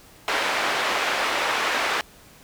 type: band-pass noise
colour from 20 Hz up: white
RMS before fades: -24 dBFS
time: 0.28-2.01 s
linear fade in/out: 0 ms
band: 440 to 2200 Hz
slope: 12 dB/octave
effects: pink hiss -50 dBFS RMS until 2.43 s